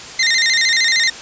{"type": "tone with vibrato", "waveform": "20% pulse", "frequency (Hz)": 1953, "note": "B6", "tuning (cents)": -20, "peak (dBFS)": -7, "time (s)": [0.19, 1.1], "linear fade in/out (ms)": 5, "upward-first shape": "square", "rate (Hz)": 13, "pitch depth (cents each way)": 100, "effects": ["white hiss -32 dBFS RMS until 1.21 s", "resampled to 16000 Hz"]}